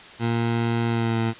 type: tone with pitch glide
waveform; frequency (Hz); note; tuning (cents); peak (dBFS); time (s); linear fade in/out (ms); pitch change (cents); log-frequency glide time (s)
20% pulse; 116.54 to 113.81; A#2 to A#2; 0 to -41; -16; 0.19-1.34; 50; -41; 0.87-1.19
effects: white hiss -43 dBFS RMS until 1.39 s + resampled to 8000 Hz